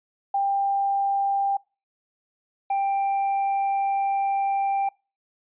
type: tone pair in turn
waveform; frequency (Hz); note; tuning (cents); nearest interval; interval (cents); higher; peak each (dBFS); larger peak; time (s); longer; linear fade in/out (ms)
sine / triangle; 793 / 789; G5 / G5; +20 / +11; unison; 9; first; -20 / -19; second; 0.34-1.57 / 2.7-4.89; second; 5
effects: noise-tail reverb RT60 0.3 s tail -25 dB re dry + resampled to 8000 Hz